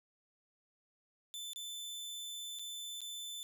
sawtooth tone with dropouts, 3524 Hz, A7, 2 cents sharp, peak -39 dBFS, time 1.34-3.43 s, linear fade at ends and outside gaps 0 ms, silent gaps 1.533-1.56 / 2.588-2.594 / 3.006-3.016 s, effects none

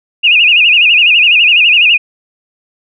sine tone with vibrato, 2649 Hz, E7, 8 cents sharp, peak -4 dBFS, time 0.23-1.98 s, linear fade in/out 20 ms, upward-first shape sine, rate 12 Hz, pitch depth 150 cents each way, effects none

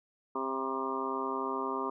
harmonic tone with a mistuned harmonic, 132.8 Hz, C3, 26 cents sharp, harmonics 2 / 3 / 4 / 5 / 6 / 7 / 8 / 9, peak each -39 / -37 / -45 / -44 / -46 / -38 / -38 / -38 dBFS, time 0.35-1.9 s, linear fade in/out 5 ms, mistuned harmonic 7, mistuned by +42 cents, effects none

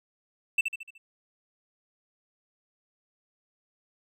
triangle tone with echo, 2664 Hz, E7, 18 cents sharp, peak -18 dBFS, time 0.58-0.61 s, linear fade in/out 5 ms, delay 74 ms, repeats 5, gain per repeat -6 dB, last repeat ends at 0.98 s, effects none

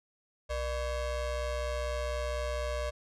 square ring-modulated tone, 267.9 Hz, C4, 41 cents sharp, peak -29 dBFS, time 0.49-2.91 s, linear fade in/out 20 ms, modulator 330 Hz, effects low-pass 8000 Hz 12 dB/octave

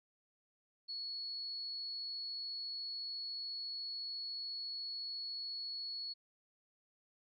sine tone, 4377 Hz, C#8, 23 cents flat, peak -40 dBFS, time 0.88-6.14 s, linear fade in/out 20 ms, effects none

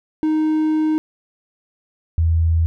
triangle / sine tone pair in turn, 311.1 / 82.17 Hz, D#4 / E2, 0 / -5 cents, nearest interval octave + major seventh, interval 2305 cents, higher first, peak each -13 dBFS, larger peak neither, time 0.23-0.98 / 2.18-2.66 s, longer first, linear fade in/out 0 ms, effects none

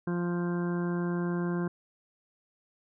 harmonic tone, 174.61 Hz, F3, in tune, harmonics 1 / 2 / 3 / 4 / 5 / 6 / 7 / 8 / 9, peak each -29 / -33 / -45 / -46 / -50 / -43 / -55 / -47 / -45 dBFS, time 0.07-1.68 s, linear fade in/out 5 ms, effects none

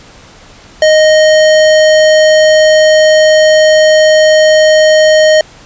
square tone, 621 Hz, D#5, 3 cents flat, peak -4 dBFS, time 0.82-5.41 s, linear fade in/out 2 ms, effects pink hiss -37 dBFS RMS until 5.65 s + resampled to 16000 Hz

